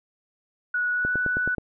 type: tone with pitch glide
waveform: sine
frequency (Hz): 1465 to 1484.6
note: F#6 to F#6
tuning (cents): -18 to +5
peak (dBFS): -22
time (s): 0.74-1.55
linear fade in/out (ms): 5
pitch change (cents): +23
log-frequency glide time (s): 0.92-1.15
type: click train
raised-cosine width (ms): 2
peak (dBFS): -17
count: 6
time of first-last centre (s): 1.05-1.582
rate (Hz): 9.39
effects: none